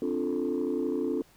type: chord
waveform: sine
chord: D minor seventh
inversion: third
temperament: equal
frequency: 261.6 / 293.7 / 349.2 / 440 Hz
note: C4 / D4 / F4 / A4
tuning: 0 / 0 / 0 / 0 cents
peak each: -31 dBFS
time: 0.02-1.22 s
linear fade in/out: 2 ms
effects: tanh soft clip ceiling -21 dBFS + pink hiss -60 dBFS RMS until 1.36 s